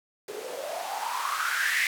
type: noise with band-pass filter sweep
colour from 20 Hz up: blue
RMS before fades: -30 dBFS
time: 0.28-1.87 s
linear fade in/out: 2 ms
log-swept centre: 400 to 2100 Hz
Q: 8.2
effects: none